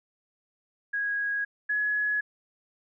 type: tone pair in turn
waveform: sine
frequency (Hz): 1651 / 1688.6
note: G#6 / G#6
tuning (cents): -11 / +28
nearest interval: unison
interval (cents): 39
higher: second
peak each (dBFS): -26 / -24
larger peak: second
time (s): 0.93-1.45 / 1.69-2.21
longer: neither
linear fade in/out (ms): 10
effects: none